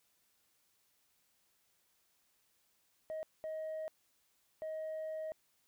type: tone bursts at uneven times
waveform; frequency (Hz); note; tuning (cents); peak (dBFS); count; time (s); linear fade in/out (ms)
sine; 630; D#5; +21; -36; 3; 3.1-3.23 / 3.44-3.88 / 4.62-5.32; 0
effects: tanh soft clip ceiling -37 dBFS + white hiss -75 dBFS RMS until 5.67 s